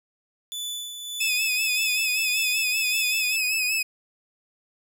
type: tone with tremolo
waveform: sawtooth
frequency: 3482 Hz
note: A7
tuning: 19 cents flat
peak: -26 dBFS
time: 0.52-3.36 s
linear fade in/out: 0 ms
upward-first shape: sine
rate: 1.7 Hz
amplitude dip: 50%
type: tone with vibrato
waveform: sawtooth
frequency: 2549 Hz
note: D#7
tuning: 41 cents sharp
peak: -19 dBFS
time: 1.2-3.83 s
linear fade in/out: 10 ms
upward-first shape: sine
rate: 5.2 Hz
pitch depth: 55 cents each way
effects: none